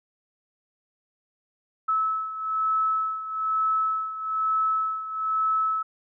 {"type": "beating tone pair", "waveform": "sine", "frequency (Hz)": [1300, 1301.1], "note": ["E6", "E6"], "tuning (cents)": [-24, -23], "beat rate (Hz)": 1.1, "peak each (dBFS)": [-24, -29], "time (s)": [1.88, 5.83], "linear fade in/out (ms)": 10, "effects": []}